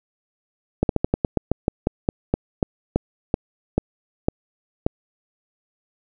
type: slowing click train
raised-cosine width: 2 ms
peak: -4 dBFS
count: 18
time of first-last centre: 0.83-4.865 s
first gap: 62 ms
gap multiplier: 1.15
effects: none